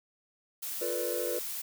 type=noise; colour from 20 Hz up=blue; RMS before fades=-37 dBFS; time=0.62-1.62 s; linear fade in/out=10 ms
type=chord; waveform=triangle; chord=B half-diminished seventh; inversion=second; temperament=equal; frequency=349.2 / 440 / 493.9 / 587.3 Hz; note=F4 / A4 / B4 / D5; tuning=0 / 0 / 0 / 0 cents; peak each=-36 / -36 / -32 / -37 dBFS; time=0.81-1.39 s; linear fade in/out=5 ms
effects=none

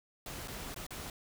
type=noise with dropouts; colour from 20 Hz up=pink; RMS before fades=-43 dBFS; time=0.26-1.1 s; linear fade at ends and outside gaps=2 ms; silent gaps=0.476-0.481 / 0.744-0.761 / 0.866-0.906 s; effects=none

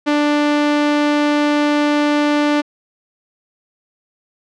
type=tone; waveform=sawtooth; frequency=294.6 Hz; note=D4; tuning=6 cents sharp; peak=-9 dBFS; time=0.06-2.62 s; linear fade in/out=20 ms; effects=low-pass 4000 Hz 12 dB/octave

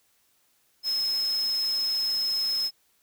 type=tone in noise; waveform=sine; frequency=5170 Hz; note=E8; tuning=34 cents flat; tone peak=-24 dBFS; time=0.83-2.71 s; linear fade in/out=50 ms; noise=white; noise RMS=-42 dBFS; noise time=0.83-2.71 s; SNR=+15 dB; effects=white hiss -67 dBFS RMS until 3.02 s

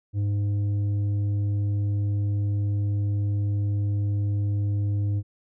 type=tone with tanh clipping; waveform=sine; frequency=101.8 Hz; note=G#2; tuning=34 cents flat; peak=-23 dBFS; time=0.13-5.23 s; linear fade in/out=50 ms; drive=6 dB; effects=none

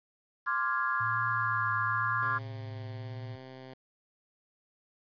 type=chord; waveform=sine; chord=D half-diminished seventh; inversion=third; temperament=equal; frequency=1046.5 / 1174.7 / 1396.9 / 1661.2 Hz; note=C6 / D6 / F6 / Ab6; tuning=0 / 0 / 0 / 0 cents; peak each=-33 dBFS; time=0.46-2.39 s; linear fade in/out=20 ms
type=tone with vibrato; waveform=sine; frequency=111.4 Hz; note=A2; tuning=22 cents sharp; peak=-38 dBFS; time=1-3.36 s; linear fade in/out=10 ms; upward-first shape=triangle; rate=1 Hz; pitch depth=60 cents each way
type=tone with pitch glide; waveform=10% pulse; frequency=135 to 130.4 Hz; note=C#3 to C3; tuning=-45 to -5 cents; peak=-37 dBFS; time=2.22-3.74 s; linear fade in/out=5 ms; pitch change=-60 cents; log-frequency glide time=2.35-2.87 s
effects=resampled to 11025 Hz + 10-bit

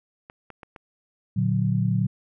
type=clicks; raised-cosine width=0.5 ms; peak=-26 dBFS; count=4; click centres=0.299 / 0.503 / 0.632 / 0.762 s
type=chord; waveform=sine; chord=Bb augmented; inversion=none; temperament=equal; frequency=116.54 / 146.83 / 185 Hz; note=Bb2 / D3 / F#3; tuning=0 / 0 / 0 cents; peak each=-23 / -26 / -24 dBFS; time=1.36-2.07 s; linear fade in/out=10 ms
effects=none

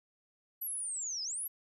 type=linear two-way sweep; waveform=sine; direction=down then up; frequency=11980 to 4909 to 11980 Hz; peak=-35 dBFS; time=0.61-1.48 s; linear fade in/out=10 ms; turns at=1.23 s; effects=none

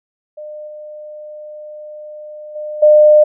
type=tone with level steps; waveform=sine; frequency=604 Hz; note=D5; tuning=48 cents sharp; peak=-27 / -29 / -22 / -4 dBFS; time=0.37-3.24 s; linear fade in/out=10 ms; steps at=0.67 / 2.55 / 2.82 s; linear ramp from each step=10 ms; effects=none

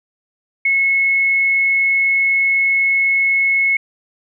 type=tone; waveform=sine; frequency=2186 Hz; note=C#7; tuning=25 cents flat; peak=-12 dBFS; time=0.65-3.77 s; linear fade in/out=5 ms; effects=none

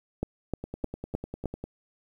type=two click trains; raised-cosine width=2 ms; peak=-15 / -22 dBFS; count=5 / 11; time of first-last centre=0.23-1.457 / 0.64-1.64 s; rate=3.26 / 10 Hz; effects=9-bit

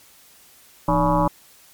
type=tone with frequency modulation; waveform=sine; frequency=576 Hz; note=D5; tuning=34 cents flat; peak=-15 dBFS; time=0.88-1.28 s; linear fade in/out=5 ms; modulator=136 Hz; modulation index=3.9; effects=white hiss -51 dBFS RMS until 1.73 s + MP3 96 kbps

